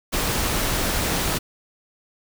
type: noise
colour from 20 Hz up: pink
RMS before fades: -23 dBFS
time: 0.12-1.39 s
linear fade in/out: 20 ms
effects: none